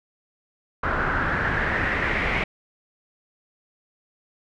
pink noise with low-pass filter sweep, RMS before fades -24 dBFS, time 0.83-2.44 s, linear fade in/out 5 ms, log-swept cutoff 1400 to 2200 Hz, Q 4.4, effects none

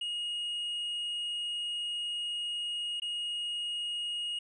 triangle tone with dropouts, 2874 Hz, F7, 49 cents sharp, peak -31 dBFS, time 0.01-4.39 s, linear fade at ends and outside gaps 5 ms, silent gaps 3-3.019 s, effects resampled to 24000 Hz

